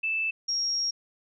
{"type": "tone pair in turn", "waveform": "sine", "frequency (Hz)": [2637, 5588], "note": ["E7", "F8"], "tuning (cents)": [0, 0], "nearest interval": "octave + minor second", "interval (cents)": 1300, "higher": "second", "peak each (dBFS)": -25, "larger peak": "neither", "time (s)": [[0.03, 0.31], [0.48, 0.91]], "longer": "second", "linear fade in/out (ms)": 10, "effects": []}